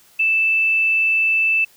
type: tone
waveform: sine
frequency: 2641 Hz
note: E7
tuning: 3 cents sharp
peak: -14 dBFS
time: 0.19-1.65 s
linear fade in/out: 10 ms
effects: white hiss -52 dBFS RMS until 1.76 s